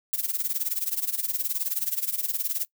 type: noise with tremolo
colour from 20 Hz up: violet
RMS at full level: -25 dBFS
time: 0.13-2.65 s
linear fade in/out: 0 ms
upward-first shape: sine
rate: 19 Hz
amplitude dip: 85%
effects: noise-tail reverb RT60 0.1 s tail -21 dB re dry